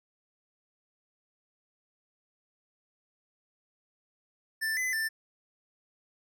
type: tone with pitch steps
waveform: square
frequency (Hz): 1772 / 2020 / 1777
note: A6 / B6 / A6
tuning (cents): +12 / +39 / +17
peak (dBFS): -29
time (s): 4.61-5.09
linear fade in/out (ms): 20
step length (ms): 160
effects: none